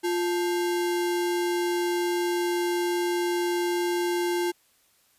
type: tone with sample-and-hold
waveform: sine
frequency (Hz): 350.3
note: F4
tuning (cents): +5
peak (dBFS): -23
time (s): 0.03-4.52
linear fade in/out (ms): 20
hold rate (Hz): 1225
effects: white hiss -64 dBFS RMS until 5.18 s + resampled to 32000 Hz